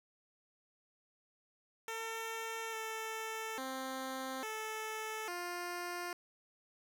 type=tone with pitch steps; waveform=10% pulse; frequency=450.9 / 443.2 / 262.9 / 436.8 / 351.9 Hz; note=A4 / A4 / C4 / A4 / F4; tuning=+42 / +13 / +8 / -13 / +13 cents; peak=-31 dBFS; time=1.88-6.13 s; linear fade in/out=2 ms; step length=850 ms; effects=none